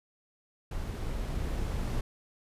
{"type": "noise with level ramp", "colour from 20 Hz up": "brown", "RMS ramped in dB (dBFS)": [-35, -31], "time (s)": [0.71, 2.01], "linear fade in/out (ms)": 5, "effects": ["resampled to 32000 Hz"]}